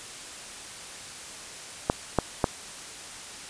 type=clicks; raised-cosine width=1 ms; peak=-6 dBFS; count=3; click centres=1.899 / 2.187 / 2.442 s; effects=white hiss -41 dBFS RMS until 3.49 s + resampled to 22050 Hz